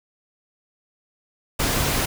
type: noise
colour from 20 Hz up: pink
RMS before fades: -22 dBFS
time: 1.59-2.06 s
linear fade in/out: 10 ms
effects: none